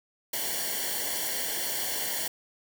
white noise with comb filter, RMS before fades -31 dBFS, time 0.33-2.28 s, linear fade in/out 5 ms, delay 0.79 ms, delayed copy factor -0.85, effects none

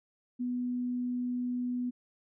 sine tone, 246.9 Hz, B3, in tune, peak -30 dBFS, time 0.39-1.91 s, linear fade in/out 20 ms, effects none

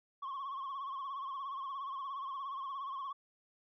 sine tone with vibrato, 1089 Hz, C#6, 31 cents flat, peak -36 dBFS, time 0.22-3.13 s, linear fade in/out 10 ms, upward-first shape sine, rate 17 Hz, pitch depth 74 cents each way, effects tanh soft clip ceiling -37 dBFS

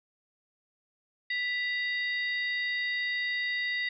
harmonic tone with a mistuned harmonic, 932.3 Hz, A#5, in tune, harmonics 2 / 3 / 4 / 5, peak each -29 / -43 / -38 / -43 dBFS, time 1.3-3.89 s, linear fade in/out 5 ms, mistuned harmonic 2, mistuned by +100 cents, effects none

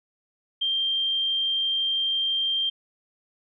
sine tone, 3173 Hz, G7, 20 cents sharp, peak -22 dBFS, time 0.61-2.7 s, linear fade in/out 10 ms, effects none

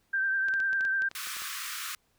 sine tone with vibrato, 1568 Hz, G6, in tune, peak -25 dBFS, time 0.13-1.09 s, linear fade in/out 10 ms, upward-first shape triangle, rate 10 Hz, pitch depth 36 cents each way
clicks, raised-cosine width 0.2 ms, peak -26 dBFS, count 11, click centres 0.485 / 0.539 / 0.602 / 0.731 / 0.809 / 0.851 / 1.021 / 1.114 / 1.271 / 1.367 / 1.42 s
pink high-pass noise, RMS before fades -37 dBFS, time 1.15-1.95 s, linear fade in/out 2 ms, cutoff 1100 Hz, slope 96 dB/octave
effects pink hiss -71 dBFS RMS until 2.18 s

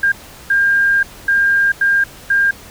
sine tone bursts at uneven times, 1604 Hz, G6, 39 cents sharp, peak -10 dBFS, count 5, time 0.03-0.12 / 0.5-1.03 / 1.28-1.72 / 1.81-2.04 / 2.3-2.51 s, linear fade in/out 5 ms, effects pink hiss -38 dBFS RMS until 2.7 s

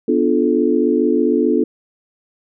sine chord, B half-diminished seventh, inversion none, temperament equal with one note detuned, 246.9 / 293.7 / 349.2 / 434.4 Hz, B3 / D4 / F4 / A4, 0 / 0 / 0 / -22 cents, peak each -18 dBFS, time 0.08-1.64 s, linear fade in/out 5 ms, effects none

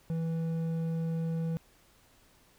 sine tone with hard clipping, 163.9 Hz, E3, 10 cents flat, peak -31 dBFS, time 0.1-1.57 s, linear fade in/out 0 ms, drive 6 dB, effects pink hiss -63 dBFS RMS until 2.58 s

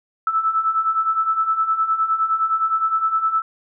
sine beating tone pair, 1308 / 1317.7 Hz, E6 / E6, -14 / -1 cents, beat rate 9.7 Hz, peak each -23 / -18 dBFS, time 0.27-3.42 s, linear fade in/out 2 ms, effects none

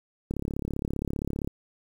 click train, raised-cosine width 3 ms, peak -17 dBFS, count 42, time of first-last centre 0.31-1.475 s, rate 35.2 Hz, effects 8-bit

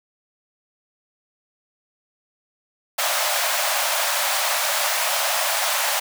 pink high-pass noise, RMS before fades -22 dBFS, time 2.98-6 s, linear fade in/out 10 ms, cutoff 560 Hz, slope 96 dB/octave, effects none

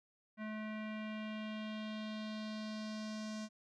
square tone with low-pass filter sweep, 215.4 Hz, A3, 37 cents flat, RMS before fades -43 dBFS, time 0.37-3.49 s, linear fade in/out 50 ms, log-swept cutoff 2000 to 6200 Hz, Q 2.4, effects none

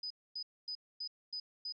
sine tone bursts, 4989 Hz, D#8, 4 cents sharp, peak -38 dBFS, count 6, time 0.03-1.724 s, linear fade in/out 5 ms, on 74 ms, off 250 ms, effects none

